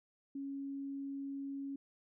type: tone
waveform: sine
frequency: 276.4 Hz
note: C#4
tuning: 5 cents flat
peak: -39 dBFS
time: 0.35-1.76 s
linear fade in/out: 5 ms
effects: none